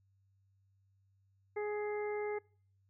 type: harmonic tone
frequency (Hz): 418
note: G#4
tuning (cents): +11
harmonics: 1 / 2 / 3 / 4 / 5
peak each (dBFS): -35 / -44 / -52 / -53 / -47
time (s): 1.56-2.39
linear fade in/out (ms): 10
effects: noise-tail reverb RT60 0.5 s tail -26 dB re dry + added 97 Hz sine -69 dBFS peak until 2.89 s